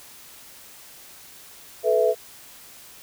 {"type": "chord", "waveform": "sine", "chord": "A suspended second", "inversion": "none", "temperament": "equal with one note detuned", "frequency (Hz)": [433.2, 493.9, 659.3], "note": ["A4", "B4", "E5"], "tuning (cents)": [-27, 0, 0], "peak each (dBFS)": -21, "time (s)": [1.83, 2.15], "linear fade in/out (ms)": 50, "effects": ["white hiss -46 dBFS RMS until 3.02 s"]}